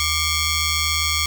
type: ring-modulated tone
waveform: 10% pulse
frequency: 1108.7 Hz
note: C#6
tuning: in tune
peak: -7 dBFS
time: 0-1.26 s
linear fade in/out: 0 ms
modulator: 1030 Hz
effects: none